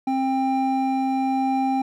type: tone pair together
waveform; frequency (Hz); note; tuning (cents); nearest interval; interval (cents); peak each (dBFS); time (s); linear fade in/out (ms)
triangle; 265 / 794; C4 / G5; +22 / +22; octave + perfect fifth; 1900; -20 / -21; 0.07-1.82; 5
effects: none